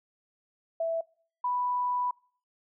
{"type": "tone pair in turn", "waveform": "sine", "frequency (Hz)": [659.3, 987.8], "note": ["E5", "B5"], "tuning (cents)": [0, 0], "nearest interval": "perfect fifth", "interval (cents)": 700, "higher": "second", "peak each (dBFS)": -26, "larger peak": "neither", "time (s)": [[0.8, 1.01], [1.44, 2.11]], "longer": "second", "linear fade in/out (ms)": 5, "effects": ["noise-tail reverb RT60 0.5 s tail -25 dB re dry"]}